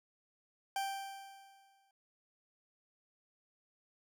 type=tone with exponential decay; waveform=40% pulse; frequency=784 Hz; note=G5; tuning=in tune; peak=-32 dBFS; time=0.76-1.91 s; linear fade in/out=2 ms; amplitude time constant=250 ms; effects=none